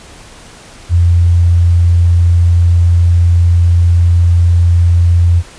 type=tone; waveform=sine; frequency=86.3 Hz; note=F2; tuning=20 cents flat; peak=-5 dBFS; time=0.89-5.43 s; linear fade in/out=50 ms; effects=pink hiss -36 dBFS RMS until 5.58 s + resampled to 22050 Hz